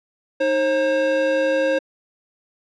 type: tone pair together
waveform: square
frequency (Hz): 311.1 / 535.7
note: D#4 / C5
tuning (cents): 0 / +41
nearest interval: major sixth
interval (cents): 941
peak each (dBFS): -26 / -18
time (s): 0.4-1.79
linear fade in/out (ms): 10
effects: low-pass 3000 Hz 12 dB/octave